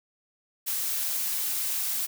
blue noise, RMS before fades -29 dBFS, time 0.66-2.07 s, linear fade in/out 20 ms, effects none

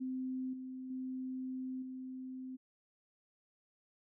sine tone with level steps, 258.5 Hz, C4, 21 cents flat, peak -36 / -42 / -38 / -42 dBFS, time 0-2.57 s, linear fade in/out 20 ms, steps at 0.53 / 0.9 / 1.82 s, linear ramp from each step 5 ms, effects none

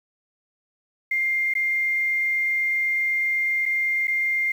sine tone with dropouts, 2108 Hz, C7, 12 cents sharp, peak -20 dBFS, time 1.11-4.52 s, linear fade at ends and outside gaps 5 ms, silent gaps 1.538-1.551 / 3.656-3.66 / 4.072-4.079 s, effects 8-bit

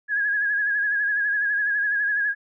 sine tone with vibrato, 1661.2 Hz, G#6, in tune, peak -20 dBFS, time 0.08-2.35 s, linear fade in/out 50 ms, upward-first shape sine, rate 12 Hz, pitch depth 51 cents each way, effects none

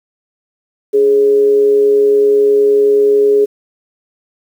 sine tone with amplitude modulation, 415.3 Hz, G#4, in tune, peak -5 dBFS, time 0.93-3.46 s, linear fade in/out 20 ms, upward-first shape sine, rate 128 Hz, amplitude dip 35%, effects 7-bit

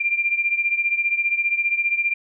sine beating tone pair, 2379 / 2394 Hz, D7 / D7, +22 / +33 cents, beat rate 15 Hz, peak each -20 / -24 dBFS, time 0-2.14 s, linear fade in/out 10 ms, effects none

